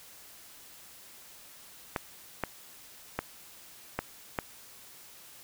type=clicks; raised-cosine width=0.5 ms; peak=-14 dBFS; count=5; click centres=1.962 / 2.437 / 3.19 / 3.99 / 4.388 s; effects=white hiss -52 dBFS RMS until 5.43 s